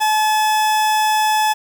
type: tone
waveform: 40% pulse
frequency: 860 Hz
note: A5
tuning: 40 cents flat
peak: -13 dBFS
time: 0-1.54 s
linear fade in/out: 20 ms
effects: 7-bit